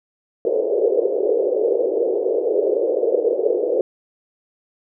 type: band-pass noise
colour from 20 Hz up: white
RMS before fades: -19 dBFS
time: 0.45-3.81 s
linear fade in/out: 2 ms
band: 390 to 510 Hz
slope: 48 dB/octave
effects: none